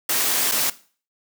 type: noise with dropouts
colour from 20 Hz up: white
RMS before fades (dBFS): -21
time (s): 0.09-0.7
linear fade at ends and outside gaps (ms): 5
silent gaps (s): 0.515-0.519
effects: noise-tail reverb RT60 0.4 s tail -17 dB re dry + high-pass 200 Hz 12 dB/octave